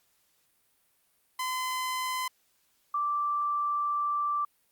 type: tone pair in turn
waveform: sawtooth / sine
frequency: 1023 / 1171.4 Hz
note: C6 / D6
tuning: -39 / -5 cents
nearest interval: major second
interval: 234 cents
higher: second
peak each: -26 dBFS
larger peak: neither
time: 1.39-2.28 / 2.94-4.45 s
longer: second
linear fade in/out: 5 ms
effects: white hiss -70 dBFS RMS until 4.71 s + Opus 48 kbps